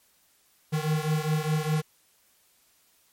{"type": "beating tone pair", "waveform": "square", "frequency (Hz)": [152.7, 157.6], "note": ["D#3", "D#3"], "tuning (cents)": [-32, 23], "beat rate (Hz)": 4.9, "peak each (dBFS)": [-27, -29], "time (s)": [0.72, 1.82], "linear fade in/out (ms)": 20, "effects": ["white hiss -64 dBFS RMS until 3.12 s", "MP3 64 kbps"]}